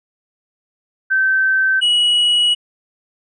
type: tone pair in turn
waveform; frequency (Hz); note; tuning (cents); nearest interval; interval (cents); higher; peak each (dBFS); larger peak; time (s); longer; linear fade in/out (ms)
sine / triangle; 1546 / 2918; G6 / F#7; -24 / -25; major seventh; 1099; second; -12 / -10; second; 1.1-1.81 / 1.81-2.55; second; 20
effects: resampled to 24000 Hz